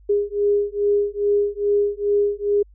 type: beating tone pair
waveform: sine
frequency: 407.9 / 410.3 Hz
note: G#4 / G#4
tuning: -31 / -21 cents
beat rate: 2.4 Hz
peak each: -20 dBFS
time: 0.09-2.63 s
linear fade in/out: 10 ms
effects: added 50 Hz sine -46 dBFS peak until 2.74 s